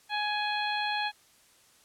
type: harmonic tone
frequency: 836 Hz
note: G#5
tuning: 11 cents sharp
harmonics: 1 / 2 / 3 / 4 / 5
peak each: -31 / -34 / -36 / -37 / -38 dBFS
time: 0.09-1.12 s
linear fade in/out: 50 ms
effects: white hiss -61 dBFS RMS until 1.84 s + low-pass 11000 Hz 12 dB/octave